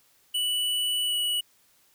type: tone with pitch glide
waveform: square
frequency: 2960 to 2938 Hz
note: F#7 to F#7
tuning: 0 to -13 cents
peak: -25 dBFS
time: 0.34-1.41 s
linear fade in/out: 10 ms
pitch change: -13 cents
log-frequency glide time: 1.06-1.14 s
effects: white hiss -63 dBFS RMS until 1.94 s